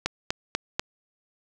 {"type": "click train", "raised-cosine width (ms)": 0.2, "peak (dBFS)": -7, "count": 4, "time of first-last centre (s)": [0.06, 0.795], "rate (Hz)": 4.08, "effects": []}